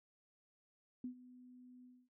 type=tone with ADSR envelope; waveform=sine; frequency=250 Hz; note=B3; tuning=21 cents sharp; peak=-39 dBFS; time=1.04-2.09 s; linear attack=3 ms; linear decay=97 ms; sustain=-17 dB; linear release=250 ms; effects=none